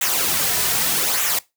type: noise with flanger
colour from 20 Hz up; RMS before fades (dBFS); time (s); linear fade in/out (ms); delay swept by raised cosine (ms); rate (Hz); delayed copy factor
white; -20; 0.01-1.39; 5; 0.2 to 3.7; 0.82; -0.6
effects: noise-tail reverb RT60 0.2 s tail -20 dB re dry